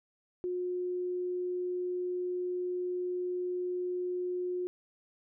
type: tone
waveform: sine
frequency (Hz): 360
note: F#4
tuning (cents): -47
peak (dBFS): -31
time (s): 0.44-4.67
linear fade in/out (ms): 0
effects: none